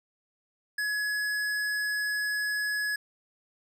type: tone with hard clipping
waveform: sine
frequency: 1689 Hz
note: G#6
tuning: 29 cents sharp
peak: -29 dBFS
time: 0.78-2.96 s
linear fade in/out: 5 ms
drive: 14 dB
effects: none